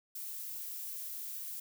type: noise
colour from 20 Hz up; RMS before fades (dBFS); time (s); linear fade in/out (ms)
violet; -42; 0.15-1.6; 5
effects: none